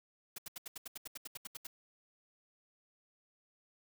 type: noise bursts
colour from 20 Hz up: white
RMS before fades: -44 dBFS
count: 14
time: 0.36-1.67 s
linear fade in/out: 5 ms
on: 23 ms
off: 76 ms
effects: none